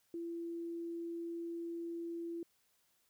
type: tone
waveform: sine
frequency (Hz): 337.6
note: E4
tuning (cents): +41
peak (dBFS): -39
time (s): 0.14-2.43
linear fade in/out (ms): 2
effects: white hiss -75 dBFS RMS until 3.09 s